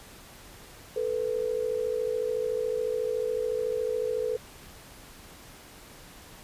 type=tone pair together; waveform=sine; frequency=440 / 493.9 Hz; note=A4 / B4; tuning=0 / 0 cents; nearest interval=major second; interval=200 cents; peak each=-29 / -29 dBFS; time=0.96-4.37 s; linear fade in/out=5 ms; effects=pink hiss -49 dBFS RMS until 6.43 s + resampled to 32000 Hz